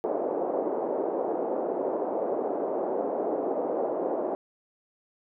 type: band-pass noise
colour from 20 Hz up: pink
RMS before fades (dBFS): -29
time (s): 0.04-4.35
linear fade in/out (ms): 0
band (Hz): 350 to 700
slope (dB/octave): 24
effects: none